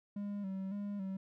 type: tone with vibrato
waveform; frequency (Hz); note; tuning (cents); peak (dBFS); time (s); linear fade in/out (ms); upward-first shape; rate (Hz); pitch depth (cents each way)
triangle; 197.3; G3; +11; -35; 0.16-1.17; 5; square; 1.8; 52
effects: none